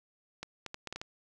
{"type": "clicks", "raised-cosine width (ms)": 0.2, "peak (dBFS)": -22, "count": 7, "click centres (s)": [0.43, 0.663, 0.744, 0.873, 0.926, 0.96, 1.015], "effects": []}